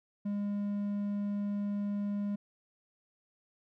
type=tone; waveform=triangle; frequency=203.7 Hz; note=G#3; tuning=33 cents flat; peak=-29 dBFS; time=0.25-2.36 s; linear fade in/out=10 ms; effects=none